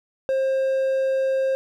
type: tone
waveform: triangle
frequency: 532 Hz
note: C5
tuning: 29 cents sharp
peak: -17 dBFS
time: 0.29-1.55 s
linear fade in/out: 0 ms
effects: none